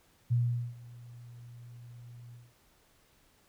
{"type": "tone with ADSR envelope", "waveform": "sine", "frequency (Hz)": 120, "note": "B2", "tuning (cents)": -49, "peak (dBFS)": -23, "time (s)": [0.3, 2.53], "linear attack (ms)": 21, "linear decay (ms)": 420, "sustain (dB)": -23, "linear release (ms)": 200, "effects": ["pink hiss -66 dBFS RMS until 3.48 s"]}